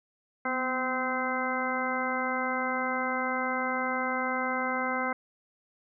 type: harmonic tone with a mistuned harmonic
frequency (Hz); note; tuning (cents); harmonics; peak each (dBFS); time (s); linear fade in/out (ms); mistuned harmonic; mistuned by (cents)
258; C4; -24; 1 / 2 / 3 / 4 / 5 / 6 / 8; -35 / -35 / -35 / -35 / -35 / -35 / -35; 0.45-5.13; 5; 1; -48
effects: none